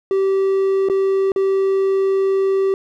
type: tone with dropouts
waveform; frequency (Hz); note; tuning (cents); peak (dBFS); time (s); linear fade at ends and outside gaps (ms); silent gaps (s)
triangle; 387.3; G4; -21; -12; 0.11-2.74; 1; 0.887-0.898 / 1.319-1.361
effects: none